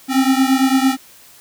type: beating tone pair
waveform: square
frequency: 261.6 / 270.5 Hz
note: C4 / C#4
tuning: 0 / -42 cents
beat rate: 8.9 Hz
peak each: -15 / -17 dBFS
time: 0.08-0.97 s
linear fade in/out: 50 ms
effects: white hiss -45 dBFS RMS until 1.4 s